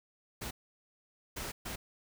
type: noise bursts at uneven times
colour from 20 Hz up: pink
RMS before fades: -40 dBFS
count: 3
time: 0.41-0.51 / 1.36-1.52 / 1.65-1.76 s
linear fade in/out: 10 ms
effects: none